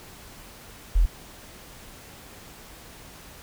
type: tone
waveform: sine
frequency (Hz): 42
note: E1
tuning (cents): +33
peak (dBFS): -15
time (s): 0.95-1.06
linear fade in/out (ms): 10
effects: pink hiss -46 dBFS RMS until 3.42 s